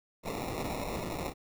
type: noise with sample-and-hold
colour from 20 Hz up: violet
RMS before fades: -36 dBFS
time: 0.23-1.34 s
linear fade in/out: 50 ms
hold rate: 1575 Hz
effects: none